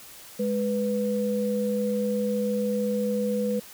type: tone pair together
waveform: sine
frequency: 207.7 / 493.9 Hz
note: G#3 / B4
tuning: 0 / 0 cents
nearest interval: octave + minor third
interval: 1500 cents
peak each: -26 dBFS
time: 0.39-3.6 s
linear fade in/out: 10 ms
effects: white hiss -46 dBFS RMS until 3.73 s